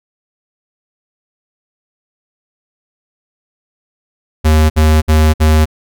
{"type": "tone bursts", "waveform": "square", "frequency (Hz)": 77.78, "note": "D#2", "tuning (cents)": 0, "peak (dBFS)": -7, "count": 4, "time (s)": [4.44, 5.657], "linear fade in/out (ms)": 20, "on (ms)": 260, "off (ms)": 59, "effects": []}